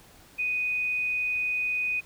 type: tone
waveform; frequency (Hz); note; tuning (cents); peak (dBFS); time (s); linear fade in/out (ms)
sine; 2489; D#7; 0; -25; 0.38-2.01; 20
effects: pink hiss -54 dBFS RMS until 2.05 s